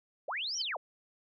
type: linear two-way sweep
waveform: sine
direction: up then down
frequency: 440 to 5920 to 440 Hz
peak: -33 dBFS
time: 0.28-0.77 s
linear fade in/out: 5 ms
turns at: 0.57 s
type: tone with exponential growth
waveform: sine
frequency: 3090 Hz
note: G7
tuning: 26 cents flat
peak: -29 dBFS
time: 0.54-0.62 s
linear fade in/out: 5 ms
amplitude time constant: 16 ms
effects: none